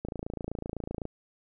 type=click train; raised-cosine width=2 ms; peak=-21 dBFS; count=29; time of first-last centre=0.05-1.054 s; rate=27.9 Hz; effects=none